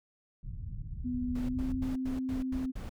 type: low-pass noise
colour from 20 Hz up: pink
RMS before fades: -39 dBFS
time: 0.43-1.9 s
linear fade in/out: 5 ms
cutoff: 140 Hz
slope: 24 dB/octave
type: tone with pitch glide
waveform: sine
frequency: 248.4 to 259.7 Hz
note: B3 to C4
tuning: +10 to -13 cents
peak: -31 dBFS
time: 1.04-2.72 s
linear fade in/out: 20 ms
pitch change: +77 cents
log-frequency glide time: 1.42-1.64 s
type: noise bursts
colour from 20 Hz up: brown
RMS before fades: -39 dBFS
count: 7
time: 1.35-2.894 s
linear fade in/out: 5 ms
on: 140 ms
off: 94 ms
effects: none